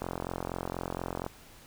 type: click train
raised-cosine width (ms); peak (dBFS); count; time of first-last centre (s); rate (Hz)
1; -19; 56; 0.02-1.264; 44.2
effects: pink hiss -54 dBFS RMS until 1.66 s